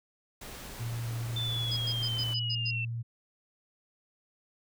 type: noise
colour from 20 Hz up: pink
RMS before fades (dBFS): -44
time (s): 0.41-2.34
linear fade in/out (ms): 5
type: tone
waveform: sine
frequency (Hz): 116.54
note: A#2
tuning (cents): 0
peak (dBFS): -32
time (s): 0.79-3.03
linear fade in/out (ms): 20
type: linear sweep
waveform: sine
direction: down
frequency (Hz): 3556 to 2667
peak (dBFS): -32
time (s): 1.36-2.85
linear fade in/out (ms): 5
type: tone bursts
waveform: sine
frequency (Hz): 4993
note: D#8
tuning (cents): +5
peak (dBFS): -32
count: 7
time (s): 1.71-2.711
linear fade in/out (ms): 10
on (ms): 59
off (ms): 98
effects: none